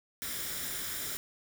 white noise with comb filter, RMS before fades -37 dBFS, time 0.22-1.17 s, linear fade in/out 0 ms, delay 0.56 ms, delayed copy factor +0.55, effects none

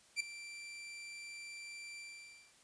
sawtooth tone with ADSR envelope, 2349 Hz, D7, in tune, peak -27 dBFS, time 0.16-2.54 s, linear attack 43 ms, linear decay 4 ms, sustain -16 dB, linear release 560 ms, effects white hiss -65 dBFS RMS until 2.63 s + resampled to 22050 Hz

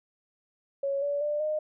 sine tone with pitch steps, 554.4 / 573.3 / 592.8 / 613 Hz, C#5 / D5 / D5 / D#5, 0 / -42 / +16 / -26 cents, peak -26 dBFS, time 0.83-1.59 s, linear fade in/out 5 ms, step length 190 ms, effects none

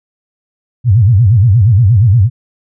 sine tone with vibrato, 107.8 Hz, A2, 35 cents flat, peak -4 dBFS, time 0.84-2.3 s, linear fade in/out 50 ms, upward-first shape sine, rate 8.5 Hz, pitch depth 270 cents each way, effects none

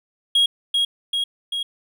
triangle tone with echo, 3287 Hz, G#7, 19 cents flat, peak -12 dBFS, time 0.35-0.46 s, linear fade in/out 5 ms, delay 390 ms, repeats 3, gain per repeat -3 dB, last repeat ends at 1.63 s, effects none

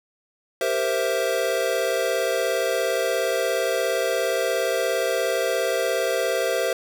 square chord, C dominant seventh, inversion second, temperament equal, 392 / 466.2 / 523.3 / 659.3 Hz, G4 / Bb4 / C5 / E5, 0 / 0 / 0 / 0 cents, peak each -30 / -28 / -26 / -27 dBFS, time 0.61-6.73 s, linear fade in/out 2 ms, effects none

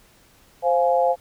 sine chord, F minor, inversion second, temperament just, 523.8 / 698.5 / 838.1 Hz, C5 / F5 / Ab5, +2 / 0 / +16 cents, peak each -19 / -20 / -23 dBFS, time 0.62-1.16 s, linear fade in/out 50 ms, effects pink hiss -55 dBFS RMS until 1.2 s

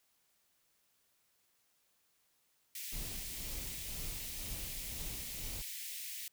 white high-pass noise, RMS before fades -44 dBFS, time 2.75-6.28 s, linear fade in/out 2 ms, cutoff 1900 Hz, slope 48 dB/octave
brown noise with tremolo, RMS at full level -44 dBFS, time 2.92-5.62 s, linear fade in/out 5 ms, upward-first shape sine, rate 2 Hz, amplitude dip 55%
effects white hiss -75 dBFS RMS until 6.32 s

